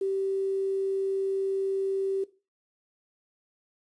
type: tone with quantisation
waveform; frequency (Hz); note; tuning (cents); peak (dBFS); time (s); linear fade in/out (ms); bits
sine; 387.9; G4; -18; -25; 0.01-2.24; 5; 9
effects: noise-tail reverb RT60 0.3 s tail -17 dB re dry + resampled to 22050 Hz